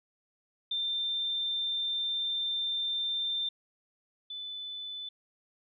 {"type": "tone pair in turn", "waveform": "sine", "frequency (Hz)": [3581, 3503], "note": ["A7", "A7"], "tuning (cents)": [30, -8], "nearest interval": "unison", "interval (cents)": 38, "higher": "first", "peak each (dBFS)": [-29, -37], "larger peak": "first", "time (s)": [[0.71, 3.49], [4.3, 5.09]], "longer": "first", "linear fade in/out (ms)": 5, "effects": []}